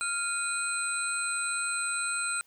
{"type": "tone cluster", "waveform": "sine", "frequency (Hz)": [1395, 2474, 4051, 8180], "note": ["F6", "D#7", "B7", "C9"], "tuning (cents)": [-2, -10, 43, -40], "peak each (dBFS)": [-31, -36, -40, -32], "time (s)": [0.01, 2.41], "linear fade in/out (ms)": 0, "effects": ["tanh soft clip ceiling -18 dBFS", "white hiss -65 dBFS RMS until 2.46 s"]}